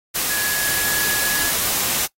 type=tone in noise; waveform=sine; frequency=1681 Hz; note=G#6; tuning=20 cents sharp; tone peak=-23 dBFS; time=0.29-1.51 s; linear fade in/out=20 ms; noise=white; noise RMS=-21 dBFS; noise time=0.14-2.07 s; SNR=-5 dB; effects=noise-tail reverb RT60 0.1 s tail -21 dB re dry + AAC 48 kbps